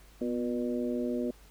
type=harmonic tone with a mistuned harmonic; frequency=120 Hz; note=B2; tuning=49 cents flat; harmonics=2 / 3 / 4 / 5; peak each=-31 / -35 / -37 / -39 dBFS; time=0.21-1.31 s; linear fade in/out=5 ms; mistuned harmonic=2; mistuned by=+50 cents; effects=added 50 Hz sine -54 dBFS peak until 1.5 s + pink hiss -59 dBFS RMS until 1.5 s